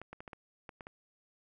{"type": "clicks", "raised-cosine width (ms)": 0.5, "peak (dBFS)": -30, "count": 8, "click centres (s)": [0.016, 0.13, 0.205, 0.278, 0.332, 0.692, 0.808, 0.869], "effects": []}